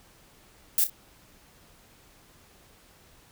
violet noise with echo, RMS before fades -22 dBFS, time 0.78-0.84 s, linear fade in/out 0 ms, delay 29 ms, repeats 2, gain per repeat -10 dB, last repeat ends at 0.898 s, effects pink hiss -57 dBFS RMS until 3.31 s

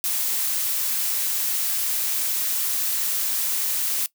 blue noise, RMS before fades -24 dBFS, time 0.04-4.06 s, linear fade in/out 0 ms, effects noise-tail reverb RT60 0.1 s tail -20 dB re dry

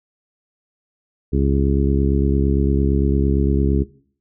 harmonic tone, 68.8 Hz, C#2, 12 cents flat, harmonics 1 / 2 / 3 / 4 / 5 / 6, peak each -18 / -21 / -23 / -24 / -25 / -26 dBFS, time 1.32-3.84 s, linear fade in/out 20 ms, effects noise-tail reverb RT60 0.5 s tail -18 dB re dry

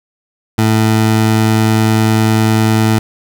20% pulse tone, 110 Hz, A2, in tune, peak -4 dBFS, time 0.58-2.99 s, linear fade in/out 5 ms, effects none

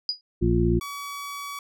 sine tone with exponential decay, 4913 Hz, D#8, 23 cents flat, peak -19 dBFS, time 0.09-0.21 s, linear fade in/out 1 ms, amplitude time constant 24 ms
harmonic tone, 58.27 Hz, A#1, in tune, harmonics 1 / 2 / 3 / 4 / 6, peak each -24 / -25 / -26 / -27 / -23 dBFS, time 0.41-0.8 s, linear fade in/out 20 ms
sawtooth tone, 1137 Hz, C#6, 44 cents sharp, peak -29 dBFS, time 0.81-1.59 s, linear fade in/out 2 ms
effects none

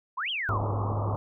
sine exponential two-way sweep, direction up then down, 925 to 3335 to 925 Hz, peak -28 dBFS, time 0.17-0.59 s, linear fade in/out 10 ms, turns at 0.3 s
sine tone with vibrato, 103 Hz, G#2, 14 cents flat, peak -27 dBFS, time 0.49-1.15 s, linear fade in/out 0 ms, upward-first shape sine, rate 7.5 Hz, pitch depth 17 cents each way
white low-pass noise, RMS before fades -33 dBFS, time 0.49-1.16 s, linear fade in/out 0 ms, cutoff 1200 Hz, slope 96 dB/octave
effects none

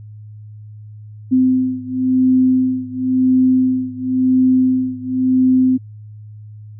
sine beating tone pair, 256.9 / 257.85 Hz, C4 / C4, -32 / -25 cents, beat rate 0.95 Hz, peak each -14 / -16 dBFS, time 1.31-5.78 s, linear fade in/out 20 ms, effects added 106 Hz sine -33 dBFS peak until 6.79 s

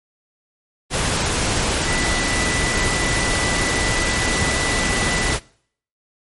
sine tone in noise, 1980 Hz, B6, 4 cents sharp, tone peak -24 dBFS, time 1.84-5.37 s, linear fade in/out 50 ms, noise pink, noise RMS -20 dBFS, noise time 0.9-5.4 s, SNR -7 dB, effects noise-tail reverb RT60 0.6 s tail -23 dB re dry + MP3 48 kbps

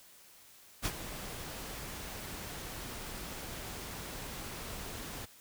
pink noise with ADSR envelope, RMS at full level -32 dBFS, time 0.82-5.26 s, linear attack 34 ms, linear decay 56 ms, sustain -11 dB, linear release 15 ms, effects white hiss -58 dBFS RMS until 5.4 s

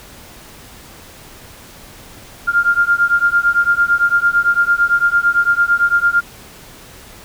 sine beating tone pair, 1396.9 / 1405.8 Hz, F6 / F6, 0 / +11 cents, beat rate 8.9 Hz, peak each -14 dBFS, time 2.47-6.21 s, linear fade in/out 20 ms, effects pink hiss -39 dBFS RMS until 7.24 s

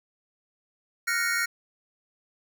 square chord, Gb major seventh, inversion third, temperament equal, 1396.9 / 1480 / 1864.7 / 2217 Hz, F6 / Gb6 / Bb6 / Db7, 0 / 0 / 0 / 0 cents, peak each -30 / -33 / -29 / -32 dBFS, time 1.07-1.46 s, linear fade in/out 10 ms, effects none

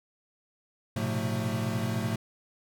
square tone cluster, 107.4 / 121.1 / 131.1 / 179.1 / 222.8 Hz, A2 / B2 / C3 / F3 / A3, -41 / -34 / +4 / +44 / +22 cents, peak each -34 / -36 / -37 / -37 / -34 dBFS, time 0.96-2.16 s, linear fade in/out 5 ms, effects none

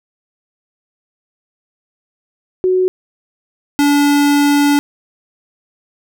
sine / square tone pair in turn, 370 / 287.9 Hz, F#4 / D4, 0 / -34 cents, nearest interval major third, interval 434 cents, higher first, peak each -10 dBFS, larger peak neither, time 2.64-2.88 / 3.79-4.79 s, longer second, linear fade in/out 0 ms, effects none

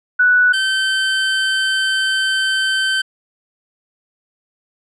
sine / 25% pulse tone pair in turn, 1480 / 1545.4 Hz, F#6 / G6, 0 / -25 cents, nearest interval minor second, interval 75 cents, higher second, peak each -9 / -11 dBFS, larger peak first, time 0.19-0.53 / 0.53-3.02 s, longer second, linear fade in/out 10 ms, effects low-pass 7000 Hz 12 dB/octave

